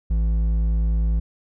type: tone with hard clipping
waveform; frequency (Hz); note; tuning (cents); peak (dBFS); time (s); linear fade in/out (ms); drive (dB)
sine; 55; A1; 0; -19; 0.1-1.2; 10; 6
effects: none